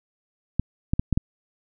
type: clicks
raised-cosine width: 5 ms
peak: -8 dBFS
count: 5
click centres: 0.596 / 0.935 / 0.995 / 1.127 / 1.175 s
effects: none